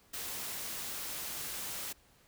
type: noise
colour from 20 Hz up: white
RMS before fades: -40 dBFS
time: 0.13-1.93 s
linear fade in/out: 10 ms
effects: pink hiss -65 dBFS RMS until 2.27 s